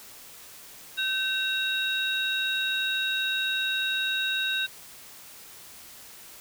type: tone cluster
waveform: sine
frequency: 1539 / 2724 / 3789 Hz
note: G6 / F7 / A#7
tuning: -32 / -44 / +27 cents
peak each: -29 / -32 / -28 dBFS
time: 0.97-4.67 s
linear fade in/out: 20 ms
effects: white hiss -47 dBFS RMS until 6.4 s